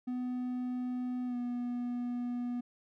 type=tone with pitch glide; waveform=triangle; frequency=249.6 to 243.6 Hz; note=B3 to B3; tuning=+19 to -24 cents; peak=-31 dBFS; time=0.07-2.61 s; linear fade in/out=10 ms; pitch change=-43 cents; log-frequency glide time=1.26-1.36 s; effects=none